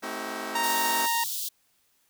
10% pulse chord, A diminished seventh, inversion none, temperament just, 220 / 264 / 316.8 / 380.2 Hz, A3 / C4 / Eb4 / Gb4, 0 / +16 / +31 / +47 cents, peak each -30 dBFS, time 0.02-1.07 s, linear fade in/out 20 ms
sawtooth tone, 930 Hz, A#5, 4 cents flat, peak -21 dBFS, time 0.55-1.24 s, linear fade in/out 5 ms
white high-pass noise, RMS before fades -32 dBFS, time 0.63-1.49 s, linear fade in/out 10 ms, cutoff 3200 Hz, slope 48 dB/octave
effects white hiss -68 dBFS RMS until 2.09 s

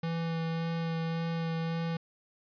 square tone with vibrato, 165 Hz, E3, 2 cents sharp, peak -31 dBFS, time 0.03-1.97 s, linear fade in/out 5 ms, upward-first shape sine, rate 1.8 Hz, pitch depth 12 cents each way, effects resampled to 11025 Hz

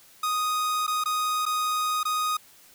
45% pulse tone with dropouts, 1244.5 Hz, D#6, in tune, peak -24 dBFS, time 0.23-2.37 s, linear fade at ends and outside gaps 5 ms, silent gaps 0.867-0.877 / 1.039-1.057 / 1.455-1.462 / 2.032-2.052 s, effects white hiss -54 dBFS RMS until 2.74 s

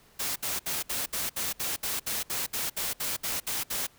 white noise bursts, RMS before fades -31 dBFS, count 16, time 0.19-3.87 s, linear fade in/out 10 ms, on 170 ms, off 64 ms, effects pink hiss -59 dBFS RMS until 3.98 s

